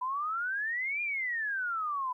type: exponential two-way sweep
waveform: sine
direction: up then down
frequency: 987.8 to 2438 to 987.8 Hz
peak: -30 dBFS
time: 0.01-2.13 s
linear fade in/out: 10 ms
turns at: 1.02 s
effects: 12-bit